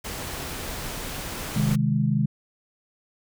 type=noise; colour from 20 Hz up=pink; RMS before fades=-33 dBFS; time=0.04-1.76 s; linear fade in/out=10 ms
type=chord; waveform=sine; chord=Ab major; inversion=first; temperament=equal; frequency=130.81 / 155.56 / 207.7 Hz; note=C3 / Eb3 / Ab3; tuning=0 / 0 / 0 cents; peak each=-24 dBFS; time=1.56-2.26 s; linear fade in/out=5 ms
effects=none